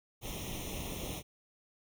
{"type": "noise with comb filter", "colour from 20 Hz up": "pink", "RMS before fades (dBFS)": -40, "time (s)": [0.21, 1.23], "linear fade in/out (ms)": 50, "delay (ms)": 0.32, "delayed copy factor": 0.9, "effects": []}